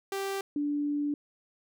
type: tone pair in turn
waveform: sawtooth / sine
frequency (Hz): 391.6 / 291.4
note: G4 / D4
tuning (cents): -2 / -13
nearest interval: perfect fourth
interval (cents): 511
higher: first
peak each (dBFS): -27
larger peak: neither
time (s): 0.12-0.41 / 0.56-1.14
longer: second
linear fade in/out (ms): 2
effects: none